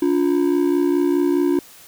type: ring-modulated tone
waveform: triangle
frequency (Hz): 320.2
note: D#4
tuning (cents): +50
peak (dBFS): -10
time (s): 0.02-1.59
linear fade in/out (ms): 2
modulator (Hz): 32.4
effects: white hiss -45 dBFS RMS until 1.87 s